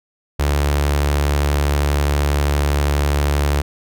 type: tone with notch filter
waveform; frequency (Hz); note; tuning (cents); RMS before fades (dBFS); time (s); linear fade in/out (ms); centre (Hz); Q
sawtooth; 72.4; D2; -24; -17; 0.39-3.62; 10; 200; 1.4
effects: none